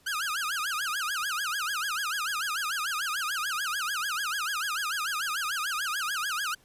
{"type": "tone with vibrato", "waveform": "sawtooth", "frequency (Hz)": 1422, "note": "F6", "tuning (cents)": 31, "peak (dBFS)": -25, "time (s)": [0.06, 6.55], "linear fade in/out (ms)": 10, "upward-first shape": "sine", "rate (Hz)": 6.8, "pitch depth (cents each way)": 280, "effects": ["pink hiss -62 dBFS RMS until 6.64 s", "resampled to 32000 Hz"]}